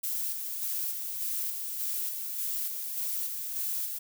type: noise with tremolo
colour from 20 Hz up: violet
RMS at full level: -32 dBFS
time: 0.03-3.99 s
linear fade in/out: 10 ms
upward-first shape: square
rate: 1.7 Hz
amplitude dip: 35%
effects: none